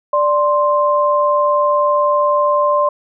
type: tone pair together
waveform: sine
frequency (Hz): 588.2 / 1048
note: D5 / C6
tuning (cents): +3 / +2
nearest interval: minor seventh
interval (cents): 999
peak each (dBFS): -14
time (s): 0.13-2.89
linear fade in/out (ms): 5
effects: none